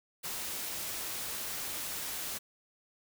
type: noise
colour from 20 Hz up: white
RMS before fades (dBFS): -38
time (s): 0.23-2.39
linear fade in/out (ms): 20
effects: none